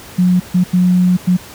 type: tone bursts at uneven times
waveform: sine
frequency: 180.8 Hz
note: F#3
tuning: 40 cents flat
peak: -8 dBFS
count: 4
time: 0.18-0.4 / 0.54-0.64 / 0.73-1.17 / 1.27-1.37 s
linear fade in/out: 10 ms
effects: pink hiss -35 dBFS RMS until 1.54 s + high-pass 60 Hz 12 dB/octave